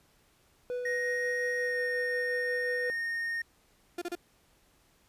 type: tone with tremolo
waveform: triangle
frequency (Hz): 493.9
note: B4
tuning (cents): 0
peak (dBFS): -29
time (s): 0.7-2.9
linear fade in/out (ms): 0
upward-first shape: sine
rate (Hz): 5.6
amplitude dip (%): 25
type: tone with pitch glide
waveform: triangle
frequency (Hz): 1871 to 1844.2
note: A#6 to A#6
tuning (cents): +6 to -19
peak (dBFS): -29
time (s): 0.85-3.42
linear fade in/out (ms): 5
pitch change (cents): -25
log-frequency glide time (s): 1.57-1.8
type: tone bursts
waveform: 35% pulse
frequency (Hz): 349.2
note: F4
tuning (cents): 0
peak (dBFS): -31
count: 3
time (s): 3.98-4.153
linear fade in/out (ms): 5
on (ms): 37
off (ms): 31
effects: pink hiss -66 dBFS RMS until 5.08 s + resampled to 32000 Hz